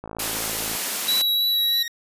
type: click train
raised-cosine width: 1 ms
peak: -20 dBFS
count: 40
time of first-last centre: 0.04-0.752 s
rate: 54.8 Hz
type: high-pass noise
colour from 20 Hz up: white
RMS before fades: -26 dBFS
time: 0.19-1.22 s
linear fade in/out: 5 ms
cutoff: 170 Hz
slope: 96 dB/octave
type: tone with vibrato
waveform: square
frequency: 3907 Hz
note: B7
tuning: 19 cents flat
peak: -19 dBFS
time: 1.08-1.83 s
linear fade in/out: 5 ms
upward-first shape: triangle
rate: 3.2 Hz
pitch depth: 16 cents each way
type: tone with exponential growth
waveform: 20% pulse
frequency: 1873 Hz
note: A#6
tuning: 8 cents sharp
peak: -22 dBFS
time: 1.28-1.88 s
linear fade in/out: 2 ms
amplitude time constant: 130 ms
effects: resampled to 32000 Hz